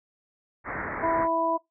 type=low-pass noise; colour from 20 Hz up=white; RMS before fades=-33 dBFS; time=0.64-1.28 s; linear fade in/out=50 ms; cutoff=2100 Hz; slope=96 dB/octave
type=harmonic tone; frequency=329.6 Hz; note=E4; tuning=in tune; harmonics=1 / 2 / 3; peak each=-31 / -26 / -25 dBFS; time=1.02-1.58 s; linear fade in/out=20 ms
effects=noise-tail reverb RT60 0.2 s tail -26 dB re dry